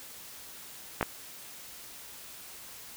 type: clicks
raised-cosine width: 0.5 ms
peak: -12 dBFS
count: 2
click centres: 1.011 / 1.028 s
effects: white hiss -47 dBFS RMS until 2.96 s